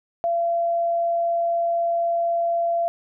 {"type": "tone", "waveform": "sine", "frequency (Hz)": 681, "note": "F5", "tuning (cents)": -44, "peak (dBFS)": -19, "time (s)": [0.24, 2.88], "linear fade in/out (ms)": 0, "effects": []}